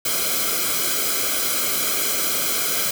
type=noise with comb filter; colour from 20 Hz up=white; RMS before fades=-22 dBFS; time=0.05-2.91 s; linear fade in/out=5 ms; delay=1.1 ms; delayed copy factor=-0.85; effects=none